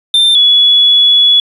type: tone pair in turn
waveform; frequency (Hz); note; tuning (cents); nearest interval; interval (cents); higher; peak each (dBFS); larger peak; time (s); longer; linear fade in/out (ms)
triangle / sine; 3581 / 3395; A7 / G#7; +30 / +37; minor second; 93; first; -4; neither; 0.14-0.35 / 0.35-1.4; second; 2
effects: resampled to 32000 Hz + 7-bit